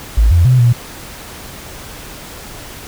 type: tone with pitch steps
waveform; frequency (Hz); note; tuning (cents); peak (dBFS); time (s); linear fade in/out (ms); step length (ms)
sine; 54.9 / 85.3 / 127.1 / 120.1; A1 / F2 / C3 / B2; -3 / -40 / -50 / -48; -6; 0.17-0.73; 10; 140
effects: pink hiss -32 dBFS RMS until 2.87 s